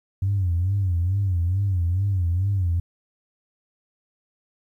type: tone with vibrato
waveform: sine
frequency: 92.5 Hz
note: F#2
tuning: in tune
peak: -18 dBFS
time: 0.22-2.8 s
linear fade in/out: 5 ms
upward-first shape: sine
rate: 2.3 Hz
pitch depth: 150 cents each way
effects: tanh soft clip ceiling -15 dBFS + 10-bit